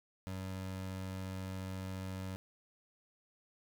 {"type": "tone", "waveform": "25% pulse", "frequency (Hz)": 94.3, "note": "F#2", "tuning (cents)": 33, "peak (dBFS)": -36, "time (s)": [0.27, 2.36], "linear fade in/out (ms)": 0, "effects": []}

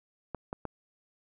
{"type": "clicks", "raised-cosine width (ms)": 1, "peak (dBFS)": -21, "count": 3, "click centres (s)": [0.347, 0.529, 0.653], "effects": []}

